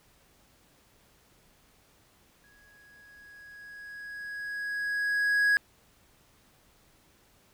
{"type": "tone with exponential growth", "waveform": "triangle", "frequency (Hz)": 1661.2, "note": "G#6", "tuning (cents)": 0, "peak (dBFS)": -18, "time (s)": [2.44, 5.57], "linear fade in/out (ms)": 0, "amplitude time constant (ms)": 680, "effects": ["pink hiss -63 dBFS RMS until 7.53 s"]}